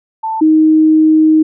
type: tone pair in turn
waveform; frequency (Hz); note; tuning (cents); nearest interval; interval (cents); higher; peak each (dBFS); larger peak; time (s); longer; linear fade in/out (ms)
sine; 886 / 313.2; A5 / D#4; +12 / +11; octave + tritone; 1801; first; -15 / -5; second; 0.23-0.41 / 0.41-1.43; second; 10
effects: none